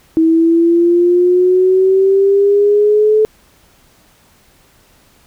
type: exponential sweep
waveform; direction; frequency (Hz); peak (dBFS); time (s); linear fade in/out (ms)
sine; up; 321.5 to 434.2; -7; 0.17-3.25; 0
effects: pink hiss -50 dBFS RMS until 5.26 s